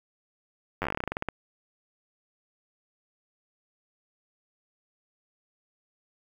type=slowing click train; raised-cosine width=0.5 ms; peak=-14 dBFS; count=17; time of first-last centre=0.82-1.287 s; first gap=10 ms; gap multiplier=1.13; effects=8-bit